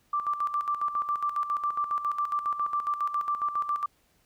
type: tone with tremolo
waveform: sine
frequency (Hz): 1174.7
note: D6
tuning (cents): 0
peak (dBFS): -24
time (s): 0.13-3.86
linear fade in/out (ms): 5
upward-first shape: square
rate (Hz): 7.3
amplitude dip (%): 65
effects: pink hiss -67 dBFS RMS until 4.25 s